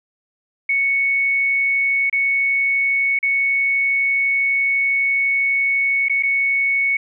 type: tone with dropouts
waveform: sine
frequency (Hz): 2217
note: C#7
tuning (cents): 0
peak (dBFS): -15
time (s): 0.69-6.97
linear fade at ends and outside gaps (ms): 5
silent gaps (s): 2.098-2.127 / 3.19-3.228 / 6.085-6.096 / 6.226-6.233
effects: none